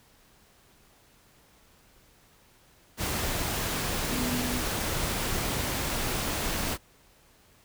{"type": "tone in noise", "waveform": "sine", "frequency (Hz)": 246.9, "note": "B3", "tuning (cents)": 0, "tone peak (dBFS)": -31, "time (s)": [4.08, 4.61], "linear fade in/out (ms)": 50, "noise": "pink", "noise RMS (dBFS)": -30, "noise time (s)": [2.97, 6.78], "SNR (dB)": -4, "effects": ["pink hiss -60 dBFS RMS until 7.64 s"]}